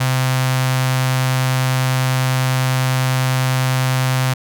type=tone with notch filter; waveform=sawtooth; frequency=130 Hz; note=C3; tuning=11 cents flat; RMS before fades=-17 dBFS; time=0-4.34 s; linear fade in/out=10 ms; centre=340 Hz; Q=0.5; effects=none